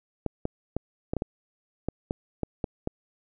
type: clicks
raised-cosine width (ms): 2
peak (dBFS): -14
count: 11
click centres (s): 0.263 / 0.454 / 0.766 / 1.135 / 1.167 / 1.221 / 1.886 / 2.109 / 2.433 / 2.642 / 2.874
effects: none